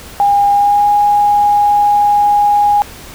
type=tone with pitch glide; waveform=sine; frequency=810 to 823.2 Hz; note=G#5 to G#5; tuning=-43 to -16 cents; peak=-7 dBFS; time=0.2-2.82 s; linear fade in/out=0 ms; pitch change=+27 cents; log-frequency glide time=0.52-0.87 s; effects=pink hiss -33 dBFS RMS until 3.14 s